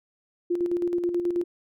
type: tone with tremolo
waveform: sine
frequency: 349.2 Hz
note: F4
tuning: in tune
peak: -21 dBFS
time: 0.5-1.44 s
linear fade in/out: 10 ms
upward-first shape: square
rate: 9.3 Hz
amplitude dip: 50%
effects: none